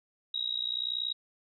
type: tone with amplitude modulation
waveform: sine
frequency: 3818 Hz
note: A#7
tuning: 41 cents sharp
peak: -26 dBFS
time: 0.34-1.13 s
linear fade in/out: 5 ms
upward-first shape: sine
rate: 60.7 Hz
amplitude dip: 95%
effects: none